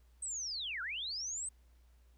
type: linear two-way sweep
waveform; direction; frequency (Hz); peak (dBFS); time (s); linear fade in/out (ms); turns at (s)
sine; down then up; 8370 to 1347 to 8370; -37; 0.22-1.49; 5; 0.82
effects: added 60 Hz sine -61 dBFS peak until 2.17 s + pink hiss -75 dBFS RMS until 2.17 s